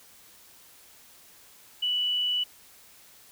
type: tone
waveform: sine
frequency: 2960 Hz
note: F#7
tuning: in tune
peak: -24 dBFS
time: 1.82-2.44 s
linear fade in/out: 10 ms
effects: white hiss -54 dBFS RMS until 3.31 s